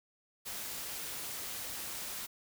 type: noise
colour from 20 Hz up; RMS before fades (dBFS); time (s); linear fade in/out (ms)
white; -41; 0.45-2.27; 20
effects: none